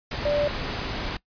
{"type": "tone in noise", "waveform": "sine", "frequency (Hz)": 585, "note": "D5", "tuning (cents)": -7, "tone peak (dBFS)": -20, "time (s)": [0.25, 0.48], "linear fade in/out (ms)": 5, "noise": "pink", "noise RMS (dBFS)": -30, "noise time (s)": [0.11, 1.17], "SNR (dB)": 7, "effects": ["noise-tail reverb RT60 0.1 s tail -20 dB re dry", "resampled to 11025 Hz"]}